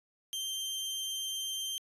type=tone; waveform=sawtooth; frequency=3146 Hz; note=G7; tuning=6 cents sharp; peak=-31 dBFS; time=0.33-1.78 s; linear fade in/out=0 ms; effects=resampled to 32000 Hz